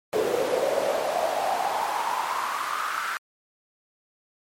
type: noise with high-pass filter sweep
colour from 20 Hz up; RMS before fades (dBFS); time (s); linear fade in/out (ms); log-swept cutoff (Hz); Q
brown; -26; 0.13-3.17; 0; 440 to 1400; 5.5
effects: MP3 64 kbps